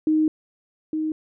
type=tone pair in turn; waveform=sine; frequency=311.1 / 312.2 Hz; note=D#4 / D#4; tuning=0 / +6 cents; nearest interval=unison; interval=6 cents; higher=second; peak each=-16 / -22 dBFS; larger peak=first; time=0.07-0.28 / 0.93-1.12 s; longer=first; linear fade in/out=2 ms; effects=none